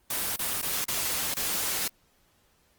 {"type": "noise with dropouts", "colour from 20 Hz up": "white", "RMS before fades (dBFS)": -29, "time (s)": [0.1, 1.88], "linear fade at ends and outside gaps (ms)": 5, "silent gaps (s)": [[0.362, 0.391], [0.616, 0.626], [0.845, 0.882], [1.342, 1.366]], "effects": ["pink hiss -66 dBFS RMS until 2.78 s", "Opus 24 kbps"]}